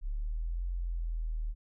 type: exponential two-way sweep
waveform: sine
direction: up then down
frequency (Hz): 34.65 to 44.4 to 38.21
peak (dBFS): -31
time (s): 0.01-1.55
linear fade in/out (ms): 50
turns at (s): 0.66
effects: none